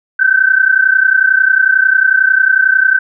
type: tone pair together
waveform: sine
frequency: 1522 / 1553.1 Hz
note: F#6 / G6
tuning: +48 / -17 cents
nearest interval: unison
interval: 35 cents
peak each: -10 dBFS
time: 0.19-2.99 s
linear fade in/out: 10 ms
effects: none